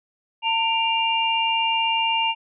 sine tone cluster, 904 / 2372 / 2798 Hz, A5 / D7 / F7, +47 / +17 / +3 cents, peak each -22 / -29 / -22 dBFS, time 0.42-2.35 s, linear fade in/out 50 ms, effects none

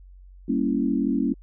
sine chord, G diminished seventh, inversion none, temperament equal, 196 / 233.1 / 277.2 / 329.6 Hz, G3 / Bb3 / Db4 / Fb4, 0 / 0 / 0 / 0 cents, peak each -28 / -25 / -24 / -29 dBFS, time 0.48-1.34 s, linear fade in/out 10 ms, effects added 46 Hz sine -44 dBFS peak until 1.42 s

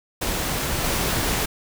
pink noise with level steps, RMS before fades -25 / -23 dBFS, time 0.21-1.46 s, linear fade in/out 10 ms, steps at 0.84 s, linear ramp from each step 2 ms, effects none

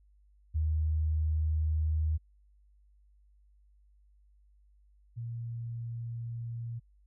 sine tone pair in turn, 78 / 116.87 Hz, D#2 / A#2, +5 / +5 cents, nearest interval perfect fifth, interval 700 cents, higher second, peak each -26 / -35 dBFS, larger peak first, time 0.54-2.18 / 5.16-6.8 s, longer neither, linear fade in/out 20 ms, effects added 50 Hz sine -60 dBFS peak until 7.06 s

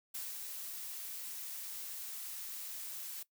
blue noise with ADSR envelope, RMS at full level -41 dBFS, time 0.14-3.23 s, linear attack 11 ms, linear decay 170 ms, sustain -3 dB, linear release 6 ms, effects noise-tail reverb RT60 0.1 s tail -18 dB re dry

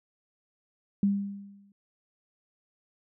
sine tone with exponential decay, 200 Hz, G3, 35 cents sharp, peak -19 dBFS, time 1.03-1.72 s, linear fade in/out 2 ms, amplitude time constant 150 ms, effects none

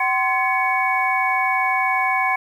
sine tone cluster, 760 / 1043 / 1700 / 2234 Hz, F#5 / C6 / G#6 / C#7, +46 / -6 / +40 / +13 cents, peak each -22 / -22 / -27 / -21 dBFS, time 0-2.36 s, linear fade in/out 5 ms, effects 8-bit

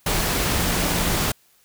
sine tone in noise, 174.61 Hz, F3, in tune, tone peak -29 dBFS, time 0.58-1.18 s, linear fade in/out 5 ms, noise pink, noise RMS -22 dBFS, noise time 0.06-1.32 s, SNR -10 dB, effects white hiss -59 dBFS RMS until 1.64 s

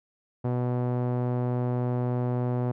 sawtooth tone with low-pass filter, 123.47 Hz, B2, in tune, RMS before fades -27 dBFS, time 0.44-2.72 s, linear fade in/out 10 ms, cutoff 770 Hz, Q 0.99, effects none

